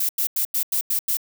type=noise bursts; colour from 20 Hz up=violet; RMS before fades=-22 dBFS; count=7; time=0-1.171 s; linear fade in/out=5 ms; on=91 ms; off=89 ms; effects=none